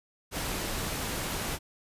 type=noise; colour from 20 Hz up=pink; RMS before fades=-33 dBFS; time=0.31-1.59 s; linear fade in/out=50 ms; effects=resampled to 32000 Hz